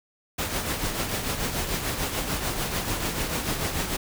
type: noise with tremolo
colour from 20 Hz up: pink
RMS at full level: -26 dBFS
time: 0.38-3.97 s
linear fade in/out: 10 ms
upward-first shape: triangle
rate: 6.8 Hz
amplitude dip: 55%
effects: none